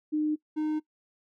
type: tone pair in turn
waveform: sine / triangle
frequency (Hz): 304.5 / 307.5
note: D#4 / D#4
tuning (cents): -37 / -20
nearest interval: unison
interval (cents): 17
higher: second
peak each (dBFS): -24 / -24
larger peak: neither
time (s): 0.12-0.36 / 0.56-0.8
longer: neither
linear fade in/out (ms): 20
effects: noise-tail reverb RT60 0.1 s tail -21 dB re dry